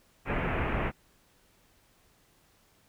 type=low-pass noise; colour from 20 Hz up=pink; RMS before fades=-30 dBFS; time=0.25-0.92 s; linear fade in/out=50 ms; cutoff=2600 Hz; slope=48 dB/octave; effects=pink hiss -65 dBFS RMS until 2.88 s